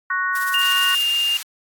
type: chord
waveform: sine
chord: F# major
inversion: second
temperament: equal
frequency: 1108.7 / 1480 / 1864.7 Hz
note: C#6 / F#6 / A#6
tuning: 0 / 0 / 0 cents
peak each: -24 / -22 / -25 dBFS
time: 0.1-0.95 s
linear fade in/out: 5 ms
type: noise with tremolo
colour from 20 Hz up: blue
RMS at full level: -28 dBFS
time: 0.35-1.03 s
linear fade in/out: 2 ms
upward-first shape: triangle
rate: 17 Hz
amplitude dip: 70%
type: tone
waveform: sine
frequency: 2810 Hz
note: F7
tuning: 10 cents sharp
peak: -17 dBFS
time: 0.54-1.37 s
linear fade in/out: 2 ms
type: high-pass noise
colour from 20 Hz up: pink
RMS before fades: -32 dBFS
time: 0.61-1.43 s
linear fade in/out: 5 ms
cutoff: 2000 Hz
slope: 12 dB/octave
effects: AAC 64 kbps